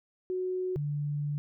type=tone pair in turn; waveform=sine; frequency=368.6 / 146.28 Hz; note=F#4 / D3; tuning=-7 / -7 cents; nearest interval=octave + major third; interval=1600 cents; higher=first; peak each=-29 / -29 dBFS; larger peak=neither; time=0.3-0.76 / 0.76-1.38 s; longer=second; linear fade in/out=0 ms; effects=none